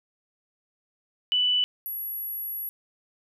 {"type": "tone pair in turn", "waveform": "sine", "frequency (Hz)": [2978, 11447], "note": ["F#7", "F9"], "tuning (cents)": [11, 42], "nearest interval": "octave + major seventh", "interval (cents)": 2331, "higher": "second", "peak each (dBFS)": [-20, -30], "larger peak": "first", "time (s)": [[1.32, 1.64], [1.86, 2.69]], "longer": "second", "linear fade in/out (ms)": 0, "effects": []}